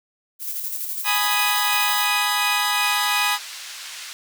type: noise with tremolo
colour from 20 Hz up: violet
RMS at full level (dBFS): -27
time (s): 0.39-2.09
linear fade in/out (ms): 50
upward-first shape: square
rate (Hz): 12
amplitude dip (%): 35
type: chord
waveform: 15% pulse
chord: G# minor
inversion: none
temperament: equal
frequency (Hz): 830.6 / 987.8 / 1244.5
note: G#5 / B5 / D#6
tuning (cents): 0 / 0 / 0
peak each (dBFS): -17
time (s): 1.04-3.39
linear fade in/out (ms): 50
type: band-pass noise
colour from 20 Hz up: white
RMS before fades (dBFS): -36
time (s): 2.84-4.13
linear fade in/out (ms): 0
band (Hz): 1400 to 6000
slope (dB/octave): 12
effects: none